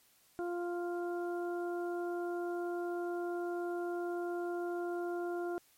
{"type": "harmonic tone", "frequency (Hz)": 349.2, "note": "F4", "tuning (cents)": 0, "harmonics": [1, 2, 3, 4], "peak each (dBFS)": [-35, -42, -52, -47], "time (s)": [0.39, 5.58], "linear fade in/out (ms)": 0, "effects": ["white hiss -67 dBFS RMS until 5.77 s", "MP3 64 kbps"]}